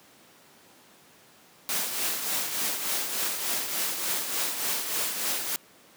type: noise with tremolo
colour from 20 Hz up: white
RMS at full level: -27 dBFS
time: 1.69-5.56 s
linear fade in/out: 0 ms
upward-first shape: triangle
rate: 3.4 Hz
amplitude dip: 55%
effects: pink hiss -55 dBFS RMS until 5.96 s + high-pass 200 Hz 12 dB/octave